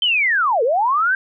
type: linear two-way sweep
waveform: sine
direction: down then up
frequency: 3136 to 434.1 to 1602 Hz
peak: -14 dBFS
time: 0.02-1.15 s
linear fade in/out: 2 ms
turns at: 0.63 s
effects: none